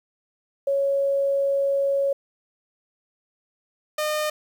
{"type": "tone pair in turn", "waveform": ["sine", "sawtooth"], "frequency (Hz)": [554.4, 608.8], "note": ["C#5", "D#5"], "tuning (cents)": [0, -38], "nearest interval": "major second", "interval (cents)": 162, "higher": "second", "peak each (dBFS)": -19, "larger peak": "neither", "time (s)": [[0.67, 2.13], [3.98, 4.3]], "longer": "first", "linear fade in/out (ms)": 5, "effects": ["9-bit"]}